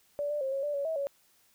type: tone with pitch steps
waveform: sine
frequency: 579 / 591 / 534 / 547 / 586 / 562 / 644 / 560 Hz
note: D5 / D5 / C5 / C#5 / D5 / C#5 / E5 / C#5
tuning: -25 / +11 / +35 / -23 / -4 / +24 / -41 / +18 cents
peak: -29 dBFS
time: 0.19-1.07 s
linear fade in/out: 0 ms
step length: 110 ms
effects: white hiss -66 dBFS RMS until 1.54 s